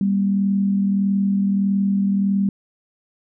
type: tone pair together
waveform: sine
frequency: 196.9 / 238.5 Hz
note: G3 / A#3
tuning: +8 / +40 cents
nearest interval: minor third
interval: 332 cents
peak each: -16 / -27 dBFS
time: 0.01-2.49 s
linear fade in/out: 2 ms
effects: none